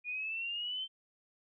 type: exponential sweep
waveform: sine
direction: up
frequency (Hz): 2436 to 3120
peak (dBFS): -35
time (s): 0.04-0.88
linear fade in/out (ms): 50
effects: none